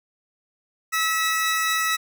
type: tone pair together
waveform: sawtooth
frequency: 1297 / 1943.3 Hz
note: E6 / B6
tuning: -28 / -28 cents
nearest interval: perfect fifth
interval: 700 cents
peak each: -20 dBFS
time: 0.92-1.97 s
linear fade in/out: 20 ms
effects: none